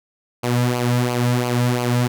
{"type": "tone with flanger", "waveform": "sawtooth", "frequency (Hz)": 122.4, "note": "B2", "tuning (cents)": -15, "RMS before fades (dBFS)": -19, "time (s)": [0.43, 2.08], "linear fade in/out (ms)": 10, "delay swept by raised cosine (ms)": [0.54, 2.74], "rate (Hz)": 2.9, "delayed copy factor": -0.65, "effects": []}